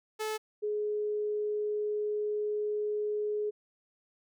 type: tone pair in turn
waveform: sawtooth / sine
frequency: 433 / 420.2 Hz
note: A4 / G#4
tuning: -28 / +20 cents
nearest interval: minor second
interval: 52 cents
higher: first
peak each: -28 / -29 dBFS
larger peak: first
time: 0.19-0.38 / 0.62-3.51 s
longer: second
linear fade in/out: 20 ms
effects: none